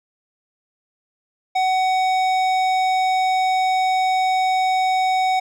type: tone with hard clipping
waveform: sine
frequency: 750 Hz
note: F#5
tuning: 23 cents sharp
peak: -18 dBFS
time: 1.55-5.4 s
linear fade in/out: 10 ms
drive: 13 dB
effects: none